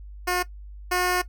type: tone pair in turn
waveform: 10% pulse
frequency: 359.6 / 360.9 Hz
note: F#4 / F#4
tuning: -49 / -43 cents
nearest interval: unison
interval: 6 cents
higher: second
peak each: -14 / -13 dBFS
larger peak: second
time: 0.27-0.43 / 0.91-1.22 s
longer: second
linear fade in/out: 10 ms
effects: noise-tail reverb RT60 0.1 s tail -18 dB re dry + added 50 Hz sine -38 dBFS peak until 1.28 s